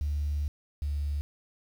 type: tone pair in turn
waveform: sine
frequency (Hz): 73.42 / 72.7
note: D2 / D2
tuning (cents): 0 / -17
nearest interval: unison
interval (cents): 17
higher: first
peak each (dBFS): -26 / -27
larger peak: first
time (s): 0.01-0.48 / 0.82-1.21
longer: first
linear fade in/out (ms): 0
effects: tanh soft clip ceiling -22 dBFS + 9-bit